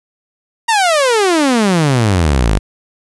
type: exponential sweep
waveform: sawtooth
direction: down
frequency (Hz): 947 to 46.68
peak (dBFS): -6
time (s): 0.68-2.59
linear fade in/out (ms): 10
effects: resampled to 24000 Hz + 8-bit